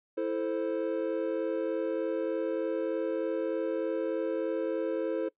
triangle chord, A minor, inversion second, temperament equal, 329.6 / 440 / 523.3 Hz, E4 / A4 / C5, 0 / 0 / 0 cents, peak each -31 dBFS, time 0.17-5.29 s, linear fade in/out 10 ms, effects noise-tail reverb RT60 0.1 s tail -22 dB re dry + resampled to 8000 Hz

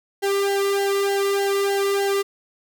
sawtooth tone with flanger, 397.2 Hz, G4, 23 cents sharp, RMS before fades -21 dBFS, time 0.22-2.23 s, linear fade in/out 20 ms, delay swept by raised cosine 0.8 to 1.35 ms, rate 3.3 Hz, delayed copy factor -0.95, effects none

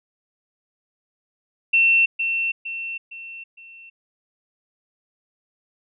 sine tone with echo, 2700 Hz, E7, 41 cents sharp, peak -13 dBFS, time 1.73-2.06 s, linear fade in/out 10 ms, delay 460 ms, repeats 4, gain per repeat -7 dB, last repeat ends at 3.9 s, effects none

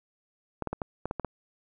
clicks, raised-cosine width 1 ms, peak -17 dBFS, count 8, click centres 0.623 / 0.673 / 0.73 / 0.818 / 1.056 / 1.111 / 1.197 / 1.247 s, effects none

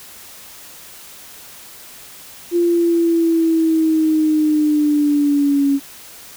sine linear sweep, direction down, 347.4 to 277.2 Hz, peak -12 dBFS, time 2.51-5.8 s, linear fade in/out 50 ms, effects white hiss -39 dBFS RMS until 6.36 s

